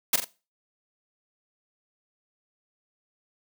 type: noise with echo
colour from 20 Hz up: white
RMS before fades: -20 dBFS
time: 0.13-0.16 s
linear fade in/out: 5 ms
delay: 43 ms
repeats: 2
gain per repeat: -7 dB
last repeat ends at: 0.246 s
effects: noise-tail reverb RT60 0.3 s tail -18 dB re dry + high-pass 200 Hz 12 dB/octave